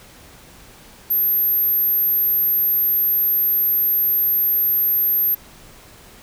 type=tone; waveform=sine; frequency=12840 Hz; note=G9; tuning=40 cents sharp; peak=-15 dBFS; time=1.1-5.35 s; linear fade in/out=10 ms; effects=pink hiss -45 dBFS RMS until 6.22 s